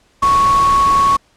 sine tone in noise, 1109 Hz, C#6, in tune, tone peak -9 dBFS, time 0.22-1.17 s, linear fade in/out 10 ms, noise pink, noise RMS -24 dBFS, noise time 0.22-1.17 s, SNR +12 dB, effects pink hiss -55 dBFS RMS until 1.36 s + low-pass 8000 Hz 12 dB/octave

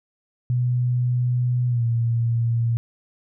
sine tone with pitch glide, 123.47 to 116.54 Hz, B2 to A#2, 0 to 0 cents, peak -18 dBFS, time 0.5-2.77 s, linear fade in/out 0 ms, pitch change -100 cents, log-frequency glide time 1.68-1.84 s, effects none

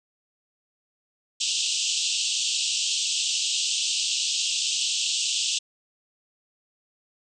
pink band-pass noise, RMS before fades -26 dBFS, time 1.4-5.59 s, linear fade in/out 10 ms, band 2700 to 8200 Hz, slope 96 dB/octave, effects none

